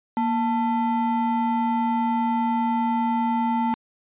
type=ring-modulated tone; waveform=triangle; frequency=560 Hz; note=C#5; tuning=18 cents sharp; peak=-15 dBFS; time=0.17-3.74 s; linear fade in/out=0 ms; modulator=325 Hz; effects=resampled to 8000 Hz